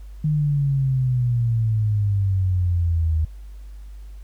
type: exponential sweep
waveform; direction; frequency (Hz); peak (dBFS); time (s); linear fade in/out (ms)
sine; down; 154 to 77.78; -17; 0.24-3.25; 5
effects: added 50 Hz sine -35 dBFS peak until 4.23 s + pink hiss -59 dBFS RMS until 4.23 s